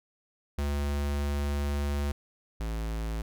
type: tone pair in turn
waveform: square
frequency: 71.8 / 55.04 Hz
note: D2 / A1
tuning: -39 / +1 cents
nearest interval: perfect fourth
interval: 460 cents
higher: first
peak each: -28 / -31 dBFS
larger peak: first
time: 0.58-2.12 / 2.6-3.22 s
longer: first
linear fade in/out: 5 ms
effects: none